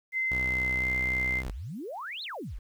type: tone with pitch glide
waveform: sine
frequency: 2067 to 2083 Hz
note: C7 to C7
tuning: -22 to -8 cents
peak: -26 dBFS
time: 0.12-1.43 s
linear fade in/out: 50 ms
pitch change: +14 cents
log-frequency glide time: 0.8-0.85 s
type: tone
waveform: sawtooth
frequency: 63.6 Hz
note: C2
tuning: 48 cents flat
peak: -30 dBFS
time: 0.31-1.51 s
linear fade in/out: 5 ms
type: exponential two-way sweep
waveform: sine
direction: up then down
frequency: 30.4 to 4350 to 30.4 Hz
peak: -35 dBFS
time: 1.45-2.59 s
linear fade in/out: 10 ms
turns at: 2.23 s
effects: 10-bit